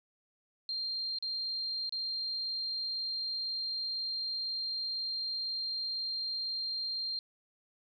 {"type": "tone with dropouts", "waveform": "sine", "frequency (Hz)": 4186, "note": "C8", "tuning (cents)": 0, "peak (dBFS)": -33, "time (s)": [0.69, 7.19], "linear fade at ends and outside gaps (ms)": 1, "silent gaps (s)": [[1.186, 1.225], [1.894, 1.924]], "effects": []}